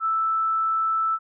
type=tone; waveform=sine; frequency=1319 Hz; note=E6; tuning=1 cent sharp; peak=-20 dBFS; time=0-1.19 s; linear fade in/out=50 ms; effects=none